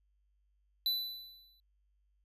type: tone with exponential decay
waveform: square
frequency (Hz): 3989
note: B7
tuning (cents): +17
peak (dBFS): -28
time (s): 0.86-1.6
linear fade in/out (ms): 1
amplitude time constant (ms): 160
effects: added 50 Hz sine -70 dBFS peak until 2.24 s + resampled to 32000 Hz